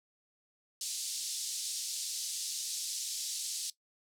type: band-pass noise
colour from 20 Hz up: pink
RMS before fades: -38 dBFS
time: 0.81-3.7 s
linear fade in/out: 2 ms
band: 4200 to 10000 Hz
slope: 24 dB/octave
effects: noise-tail reverb RT60 0.1 s tail -17 dB re dry